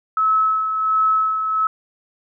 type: tone with tremolo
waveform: sine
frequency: 1295 Hz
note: E6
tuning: 31 cents flat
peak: -13 dBFS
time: 0.17-1.67 s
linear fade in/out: 2 ms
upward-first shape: sine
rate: 1.4 Hz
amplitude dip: 50%
effects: none